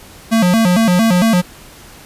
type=tone with vibrato; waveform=square; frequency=201 Hz; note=G3; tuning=44 cents sharp; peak=-10 dBFS; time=0.31-1.42 s; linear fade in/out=20 ms; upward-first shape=square; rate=4.4 Hz; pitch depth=200 cents each way; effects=pink hiss -39 dBFS RMS until 2.05 s + resampled to 32000 Hz